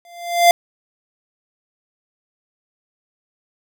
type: tone with exponential growth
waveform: square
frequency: 693 Hz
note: F5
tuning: 14 cents flat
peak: -6 dBFS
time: 0.05-0.51 s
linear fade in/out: 1 ms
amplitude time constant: 100 ms
effects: none